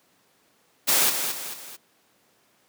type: noise with echo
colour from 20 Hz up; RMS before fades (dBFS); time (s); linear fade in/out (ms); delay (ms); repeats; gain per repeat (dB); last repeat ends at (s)
white; -20; 0.87-1.11; 20; 220; 3; -7; 1.77
effects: pink hiss -63 dBFS RMS until 2.68 s + high-pass 200 Hz 12 dB/octave